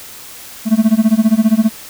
triangle tone with tremolo, 220 Hz, A3, in tune, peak -3 dBFS, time 0.65-1.71 s, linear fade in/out 50 ms, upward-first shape sine, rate 15 Hz, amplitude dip 95%, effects white hiss -34 dBFS RMS until 1.89 s

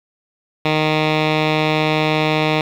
10% pulse tone with low-pass filter, 154.8 Hz, D#3, 9 cents flat, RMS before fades -17 dBFS, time 0.65-2.61 s, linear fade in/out 2 ms, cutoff 3200 Hz, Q 2.9, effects 7-bit

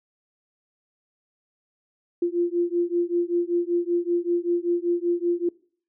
sine beating tone pair, 344.7 / 349.9 Hz, F4 / F4, -23 / +3 cents, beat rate 5.2 Hz, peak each -24 dBFS, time 2.22-5.49 s, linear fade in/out 5 ms, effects noise-tail reverb RT60 0.5 s tail -23 dB re dry

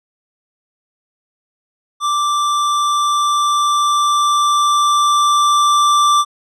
square tone with level ramp, 1174.7 Hz, D6, in tune, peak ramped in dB -15 to -10 dBFS, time 2-6.25 s, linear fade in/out 50 ms, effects low-pass 8000 Hz 12 dB/octave

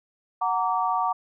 sine chord, Gb augmented, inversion none, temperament just, 740 / 925 / 1156.2 Hz, Gb5 / Bb5 / D6, 0 / -14 / -27 cents, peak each -26 dBFS, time 0.41-1.13 s, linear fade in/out 10 ms, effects none

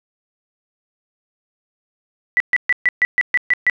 sine tone bursts, 1969 Hz, B6, 6 cents flat, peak -11 dBFS, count 9, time 2.37-3.698 s, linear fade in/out 0 ms, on 32 ms, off 130 ms, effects none

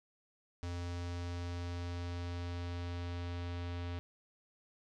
square tone with low-pass filter sweep, 87.31 Hz, F2, in tune, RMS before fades -40 dBFS, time 0.63-3.99 s, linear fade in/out 0 ms, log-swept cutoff 5900 to 3700 Hz, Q 1.4, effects none

